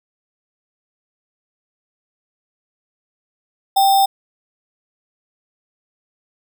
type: tone with sample-and-hold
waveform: sine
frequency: 784 Hz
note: G5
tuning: in tune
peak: -10 dBFS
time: 3.76-4.06 s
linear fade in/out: 10 ms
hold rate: 4410 Hz
effects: none